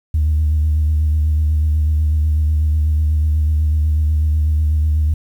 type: tone with vibrato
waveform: sine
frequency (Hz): 76.6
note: D#2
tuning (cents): -27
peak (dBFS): -11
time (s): 0.14-5.14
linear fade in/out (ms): 5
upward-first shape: sine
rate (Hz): 8.1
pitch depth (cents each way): 38
effects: tanh soft clip ceiling -9 dBFS + 8-bit